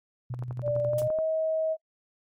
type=tone with tremolo; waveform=sine; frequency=123.47 Hz; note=B2; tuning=in tune; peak=-30 dBFS; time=0.3-1.08 s; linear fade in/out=5 ms; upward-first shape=square; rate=11 Hz; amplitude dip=45%
type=click train; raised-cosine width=1 ms; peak=-26 dBFS; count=11; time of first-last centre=0.34-1.187 s; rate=11.8 Hz
type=tone with pitch glide; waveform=sine; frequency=587.3 to 636.8 Hz; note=D5 to D#5; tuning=0 to +40 cents; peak=-24 dBFS; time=0.62-1.77 s; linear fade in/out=50 ms; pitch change=+140 cents; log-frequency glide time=0.86-1.2 s
type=noise with exponential decay; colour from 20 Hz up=blue; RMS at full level=-33 dBFS; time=0.98-1.08 s; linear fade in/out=5 ms; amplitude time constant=20 ms
effects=noise-tail reverb RT60 0.1 s tail -25 dB re dry + MP3 64 kbps